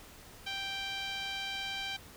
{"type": "tone with low-pass filter", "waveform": "5% pulse", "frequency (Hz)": 784, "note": "G5", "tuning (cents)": 0, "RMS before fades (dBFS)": -38, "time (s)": [0.46, 1.97], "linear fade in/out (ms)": 10, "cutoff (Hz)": 3300, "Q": 1.8, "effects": ["pink hiss -53 dBFS RMS until 2.16 s"]}